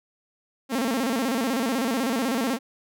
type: tone with vibrato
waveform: sawtooth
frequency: 246.9 Hz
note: B3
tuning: in tune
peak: -19 dBFS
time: 0.69-2.59 s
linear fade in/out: 50 ms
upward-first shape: square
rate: 16 Hz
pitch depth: 150 cents each way
effects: none